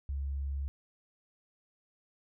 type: tone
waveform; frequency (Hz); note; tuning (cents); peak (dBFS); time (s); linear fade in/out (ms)
sine; 69.3; C#2; 0; -32; 0.09-0.68; 0
effects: none